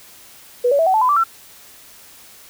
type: tone with pitch steps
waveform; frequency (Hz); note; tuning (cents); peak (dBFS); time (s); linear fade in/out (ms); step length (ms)
sine; 489.5 / 565.5 / 653.4 / 754.9 / 872.2 / 1007.7 / 1164.2 / 1345.1; B4 / C#5 / E5 / F#5 / A5 / B5 / D6 / E6; -15 / +34 / -15 / +35 / -15 / +35 / -15 / +35; -12; 0.64-1.24; 10; 75
effects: white hiss -44 dBFS RMS until 2.49 s